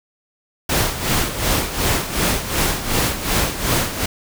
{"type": "noise with tremolo", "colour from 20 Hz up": "pink", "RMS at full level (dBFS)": -17, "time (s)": [0.69, 4.06], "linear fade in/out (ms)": 5, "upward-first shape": "sine", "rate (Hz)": 2.7, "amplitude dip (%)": 70, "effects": []}